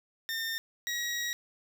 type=tone pair in turn; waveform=20% pulse; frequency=1814 / 1906.1 Hz; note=A#6 / A#6; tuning=-48 / +38 cents; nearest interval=minor second; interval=86 cents; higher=second; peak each=-27 / -26 dBFS; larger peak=second; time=0.29-0.58 / 0.87-1.33 s; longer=second; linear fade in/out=0 ms; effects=11-bit